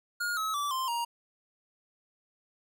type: tone with pitch steps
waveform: square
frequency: 1427 / 1286.1 / 1159.1 / 1044.6 / 941.5 Hz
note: F6 / E6 / D6 / C6 / A#5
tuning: +37 / -43 / -23 / -3 / +17 cents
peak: -30 dBFS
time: 0.2-1.05 s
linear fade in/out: 10 ms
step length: 170 ms
effects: none